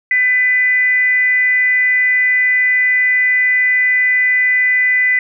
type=tone with frequency modulation; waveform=sine; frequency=2000 Hz; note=B6; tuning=21 cents sharp; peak=-10 dBFS; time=0.11-5.19 s; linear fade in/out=2 ms; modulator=447 Hz; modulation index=0.24; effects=none